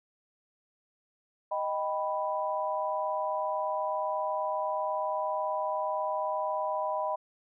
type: chord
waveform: sine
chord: Eb augmented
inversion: none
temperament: equal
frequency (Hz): 622.3 / 784 / 987.8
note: Eb5 / G5 / B5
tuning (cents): 0 / 0 / 0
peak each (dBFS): -32 / -35 / -32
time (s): 1.51-7.16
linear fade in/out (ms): 10
effects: none